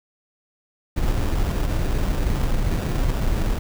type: noise with sample-and-hold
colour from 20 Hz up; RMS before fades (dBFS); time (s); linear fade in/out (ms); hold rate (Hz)
brown; -21; 0.96-3.59; 10; 2100
effects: none